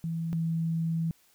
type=tone pair in turn; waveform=sine; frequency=164.81 / 164.11 Hz; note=E3 / E3; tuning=0 / -7 cents; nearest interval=unison; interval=7 cents; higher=first; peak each=-29 / -26 dBFS; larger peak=second; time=0.04-0.33 / 0.33-1.11 s; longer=second; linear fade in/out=0 ms; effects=white hiss -64 dBFS RMS until 1.34 s